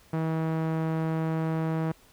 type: tone with low-pass filter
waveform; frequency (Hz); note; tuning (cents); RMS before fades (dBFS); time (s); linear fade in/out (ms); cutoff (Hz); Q
sawtooth; 160.7; E3; -44; -28; 0.13-1.92; 5; 1400; 0.69
effects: pink hiss -58 dBFS RMS until 2.12 s